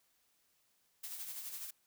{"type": "noise with tremolo", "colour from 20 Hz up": "blue", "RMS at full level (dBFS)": -43, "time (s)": [1.03, 1.71], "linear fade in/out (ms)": 10, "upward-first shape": "sine", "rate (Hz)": 12, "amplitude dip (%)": 45, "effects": ["white hiss -75 dBFS RMS until 1.86 s"]}